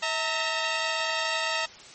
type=tone pair together; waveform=10% pulse; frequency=646.5 / 915 Hz; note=E5 / A#5; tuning=-34 / -32 cents; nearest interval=tritone; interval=602 cents; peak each=-20 dBFS; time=0.02-1.66 s; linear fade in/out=10 ms; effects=white hiss -47 dBFS RMS until 1.94 s + MP3 32 kbps